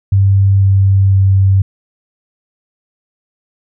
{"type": "tone with pitch steps", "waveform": "sine", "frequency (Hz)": [98, 97.32, 96.65], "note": ["G2", "G2", "G2"], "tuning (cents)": [0, -12, -24], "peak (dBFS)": -6, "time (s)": [0.12, 1.62], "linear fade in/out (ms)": 5, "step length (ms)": 500, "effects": []}